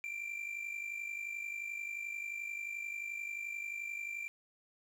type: tone with amplitude modulation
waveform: triangle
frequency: 2362 Hz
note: D7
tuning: 9 cents sharp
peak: -34 dBFS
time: 0.04-4.28 s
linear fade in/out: 0 ms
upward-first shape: sine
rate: 51.4 Hz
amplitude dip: 65%
effects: 11-bit